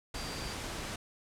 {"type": "tone in noise", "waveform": "sine", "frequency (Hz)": 4708, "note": "D8", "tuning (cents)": 3, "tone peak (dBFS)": -46, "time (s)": [0.15, 0.53], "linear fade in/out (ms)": 5, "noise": "pink", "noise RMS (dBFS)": -39, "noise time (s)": [0.14, 0.96], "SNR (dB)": -10, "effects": ["low-pass 9000 Hz 12 dB/octave"]}